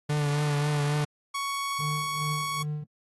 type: tone with vibrato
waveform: 45% pulse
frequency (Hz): 146.83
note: D3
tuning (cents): 0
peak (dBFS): -24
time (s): 0.09-1.05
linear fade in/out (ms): 10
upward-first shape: triangle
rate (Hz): 3.7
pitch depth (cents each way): 34
type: tone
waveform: sawtooth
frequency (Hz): 1114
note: C#6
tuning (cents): +8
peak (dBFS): -25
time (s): 1.34-2.63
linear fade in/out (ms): 10
type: tone with tremolo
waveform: triangle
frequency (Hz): 150.3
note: D3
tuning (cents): +40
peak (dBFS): -26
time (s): 1.8-2.84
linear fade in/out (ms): 5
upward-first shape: sine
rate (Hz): 2.5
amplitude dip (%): 85
effects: AAC 32 kbps